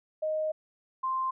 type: tone pair in turn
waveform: sine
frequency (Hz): 622.3 / 1046.6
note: D#5 / C6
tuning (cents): 0 / 0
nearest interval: major sixth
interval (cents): 900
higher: second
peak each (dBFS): -27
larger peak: neither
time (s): 0.22-0.52 / 1.03-1.31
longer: first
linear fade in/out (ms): 10
effects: none